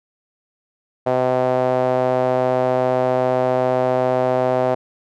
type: tone with band-pass filter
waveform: sawtooth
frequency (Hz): 127.5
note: C3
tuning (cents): -44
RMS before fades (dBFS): -18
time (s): 1.06-4.75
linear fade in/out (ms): 10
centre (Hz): 630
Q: 3
effects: none